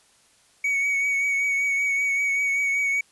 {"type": "tone with vibrato", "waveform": "triangle", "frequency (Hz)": 2241, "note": "C#7", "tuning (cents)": 18, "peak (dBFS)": -19, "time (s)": [0.64, 3.01], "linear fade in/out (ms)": 5, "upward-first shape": "triangle", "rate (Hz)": 5.2, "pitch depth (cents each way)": 29, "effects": ["white hiss -59 dBFS RMS until 3.11 s", "resampled to 24000 Hz"]}